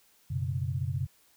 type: chord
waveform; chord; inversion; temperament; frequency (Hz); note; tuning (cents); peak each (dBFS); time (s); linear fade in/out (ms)
sine; F# suspended fourth; none; equal; 92.5 / 123.47 / 138.59; F#2 / B2 / C#3; 0 / 0 / 0; -33; 0.3-1.07; 10
effects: white hiss -64 dBFS RMS until 1.36 s